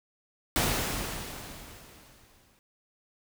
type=noise with exponential decay; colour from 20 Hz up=pink; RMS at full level=-25 dBFS; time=0.56-2.59 s; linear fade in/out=0 ms; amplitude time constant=440 ms; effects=none